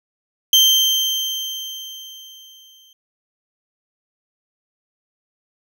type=tone with exponential decay; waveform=35% pulse; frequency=3136 Hz; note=G7; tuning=in tune; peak=-7 dBFS; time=0.53-2.93 s; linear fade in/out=2 ms; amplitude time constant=520 ms; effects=none